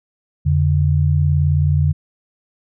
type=tone pair together; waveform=sine; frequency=86.11 / 145 Hz; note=F2 / D3; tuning=-24 / -22 cents; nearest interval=major sixth; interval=902 cents; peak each=-15 dBFS; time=0.45-1.93 s; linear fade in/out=20 ms; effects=none